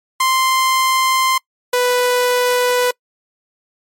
sawtooth tone pair in turn, 1045 / 494.5 Hz, C6 / B4, -2 / +2 cents, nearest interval octave + minor second, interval 1296 cents, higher first, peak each -9 dBFS, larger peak neither, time 0.2-1.38 / 1.73-2.91 s, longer neither, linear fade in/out 5 ms, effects noise-tail reverb RT60 0.1 s tail -26 dB re dry + MP3 64 kbps

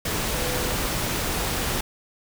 sine tone in noise, 498.4 Hz, B4, 16 cents sharp, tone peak -32 dBFS, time 0.35-0.75 s, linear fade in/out 5 ms, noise pink, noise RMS -26 dBFS, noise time 0.05-1.81 s, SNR -9 dB, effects none

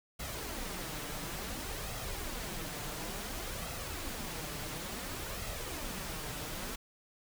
pink noise with flanger, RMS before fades -40 dBFS, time 0.19-6.76 s, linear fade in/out 10 ms, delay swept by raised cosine 1.5 to 6.8 ms, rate 0.57 Hz, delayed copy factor +0.5, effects none

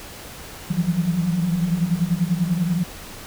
sine tone cluster, 163.5 / 173.3 / 183.8 Hz, E3 / F3 / F#3, -14 / -13 / -11 cents, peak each -23 dBFS, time 0.7-2.84 s, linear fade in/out 10 ms, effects pink hiss -38 dBFS RMS until 3.26 s

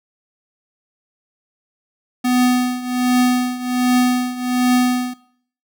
square tone with tremolo, 249.4 Hz, B3, 17 cents sharp, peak -12 dBFS, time 2.24-5.14 s, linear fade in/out 10 ms, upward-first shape triangle, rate 1.3 Hz, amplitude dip 85%, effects noise-tail reverb RT60 0.6 s tail -19 dB re dry

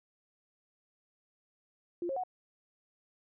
sine tone with pitch steps, 347.4 / 540 / 736 Hz, F4 / C#5 / F#5, -9 / -45 / -9 cents, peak -32 dBFS, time 2.02-2.236 s, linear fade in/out 2 ms, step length 72 ms, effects none

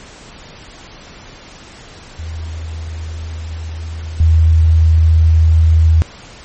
sine tone with level steps, 80.5 Hz, E2, 41 cents flat, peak -22 / -6 dBFS, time 2.19-6.02 s, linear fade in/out 0 ms, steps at 4.2 s, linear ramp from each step 2 ms, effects pink hiss -37 dBFS RMS until 6.44 s + MP3 32 kbps

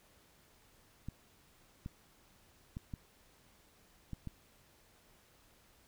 clicks, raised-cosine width 5 ms, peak -29 dBFS, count 6, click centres 1.086 / 1.861 / 2.769 / 2.938 / 4.133 / 4.273 s, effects pink hiss -66 dBFS RMS until 5.87 s

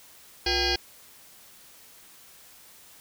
sine tone with frequency modulation, 2456 Hz, D#7, 23 cents flat, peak -22 dBFS, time 0.46-0.76 s, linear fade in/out 5 ms, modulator 420 Hz, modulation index 6.4, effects white hiss -52 dBFS RMS until 3 s

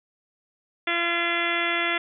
harmonic tone, 341.8 Hz, F4, 37 cents flat, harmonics 1 / 2 / 3 / 4 / 5 / 6 / 7 / 8 / 9 / 10, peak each -32 / -32 / -37 / -30 / -31 / -27 / -32 / -33 / -39 / -33 dBFS, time 0.87-1.98 s, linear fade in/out 5 ms, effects none

